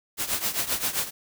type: noise with tremolo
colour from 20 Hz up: white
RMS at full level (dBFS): -24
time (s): 0.17-1.11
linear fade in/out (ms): 50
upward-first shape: triangle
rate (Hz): 7.6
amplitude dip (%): 85
effects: none